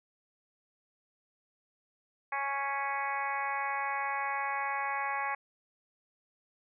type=harmonic tone with a mistuned harmonic; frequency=277.2 Hz; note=C#4; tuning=in tune; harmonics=2 / 3 / 4 / 5 / 6 / 7 / 8 / 9; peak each=-47 / -35 / -36 / -47 / -39 / -40 / -40 / -47 dBFS; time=2.32-5.35 s; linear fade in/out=5 ms; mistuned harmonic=7; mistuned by=+19 cents; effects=none